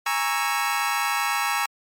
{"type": "chord", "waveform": "25% pulse", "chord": "A# half-diminished seventh", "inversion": "third", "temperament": "equal with one note detuned", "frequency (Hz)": [824.4, 932.3, 1108.7, 1318.5], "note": ["G#5", "A#5", "C#6", "E6"], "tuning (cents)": [-13, 0, 0, 0], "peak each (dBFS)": -24, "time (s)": [0.06, 1.66], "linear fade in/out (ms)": 5, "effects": ["MP3 64 kbps"]}